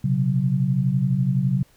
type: chord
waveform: sine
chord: B suspended second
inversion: none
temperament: equal with one note detuned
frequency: 123.47 / 135.43 / 185 Hz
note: B2 / C#3 / F#3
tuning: 0 / -40 / 0 cents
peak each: -26 / -20 / -23 dBFS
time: 0.04-1.63 s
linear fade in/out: 5 ms
effects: pink hiss -58 dBFS RMS until 1.76 s